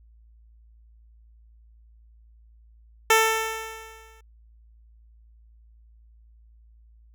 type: tone with exponential decay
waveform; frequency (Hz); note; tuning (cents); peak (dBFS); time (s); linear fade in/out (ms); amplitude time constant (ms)
10% pulse; 444.5; A4; +18; -6; 3.1-4.21; 5; 240
effects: added 56 Hz sine -51 dBFS peak until 7.14 s